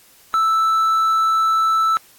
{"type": "tone", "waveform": "triangle", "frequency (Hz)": 1318.5, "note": "E6", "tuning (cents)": 0, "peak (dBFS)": -12, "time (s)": [0.34, 1.97], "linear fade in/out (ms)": 0, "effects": ["white hiss -50 dBFS RMS until 2.18 s", "AAC 64 kbps"]}